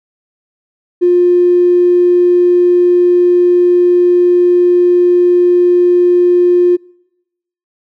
triangle tone with tanh clipping, 354.3 Hz, F4, 25 cents sharp, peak -5 dBFS, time 1.01-6.77 s, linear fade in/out 20 ms, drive 2 dB, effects noise-tail reverb RT60 0.9 s tail -26 dB re dry

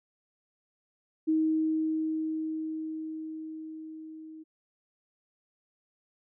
sine tone with level ramp, 315.7 Hz, D#4, 25 cents sharp, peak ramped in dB -22 to -43 dBFS, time 1.27-4.44 s, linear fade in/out 20 ms, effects none

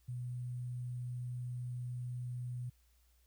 sine tone with sample-and-hold, 123.4 Hz, B2, 1 cent flat, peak -38 dBFS, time 0.08-2.7 s, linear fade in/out 10 ms, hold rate 8820 Hz, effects added 60 Hz sine -67 dBFS peak until 3.26 s + white hiss -75 dBFS RMS until 3.26 s

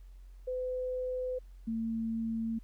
sine tone pair in turn, 507 / 225.8 Hz, B4 / A3, +45 / +45 cents, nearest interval octave + major second, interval 1400 cents, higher first, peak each -32 / -31 dBFS, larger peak second, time 0.47-1.39 / 1.67-2.59 s, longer neither, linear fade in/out 10 ms, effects added 45 Hz sine -48 dBFS peak until 2.63 s + pink hiss -72 dBFS RMS until 2.63 s

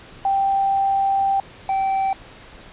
sine / triangle tone pair in turn, 784 / 775 Hz, G5 / G5, 0 / -20 cents, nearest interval unison, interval 20 cents, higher first, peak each -16 dBFS, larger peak neither, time 0.25-1.4 / 1.69-2.13 s, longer first, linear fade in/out 2 ms, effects pink hiss -43 dBFS RMS until 2.72 s + resampled to 8000 Hz

